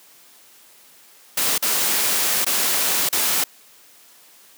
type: noise with dropouts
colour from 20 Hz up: white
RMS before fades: -20 dBFS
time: 1.37-3.44 s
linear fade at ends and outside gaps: 5 ms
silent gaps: 1.581-1.624 / 2.447-2.464 / 3.09-3.126 s
effects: white hiss -50 dBFS RMS until 4.57 s + high-pass 200 Hz 12 dB/octave